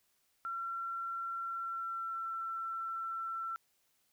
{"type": "tone with pitch glide", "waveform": "sine", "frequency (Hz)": [1360, 1343.6], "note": ["F6", "E6"], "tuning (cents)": [-46, 33], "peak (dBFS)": -36, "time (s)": [0.45, 3.56], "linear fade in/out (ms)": 0, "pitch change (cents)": -21, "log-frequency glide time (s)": [1.43, 2.29], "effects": ["white hiss -75 dBFS RMS until 4.12 s"]}